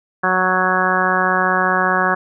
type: harmonic tone with a mistuned harmonic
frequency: 185 Hz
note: F#3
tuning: in tune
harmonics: 1 / 2 / 3 / 4 / 5 / 6 / 7 / 8 / 9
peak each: -25 / -25 / -25 / -22 / -25 / -20 / -24 / -22 / -20 dBFS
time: 0.23-2.15 s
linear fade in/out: 10 ms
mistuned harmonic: 1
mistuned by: -17 cents
effects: none